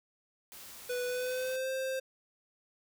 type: noise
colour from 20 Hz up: white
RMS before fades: -49 dBFS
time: 0.52-1.56 s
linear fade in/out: 0 ms
type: tone with pitch glide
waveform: square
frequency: 493.9 to 526.3 Hz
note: B4 to C5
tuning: 0 to +10 cents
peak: -33 dBFS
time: 0.89-2 s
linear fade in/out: 10 ms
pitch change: +110 cents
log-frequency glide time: 1.06-1.7 s
effects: none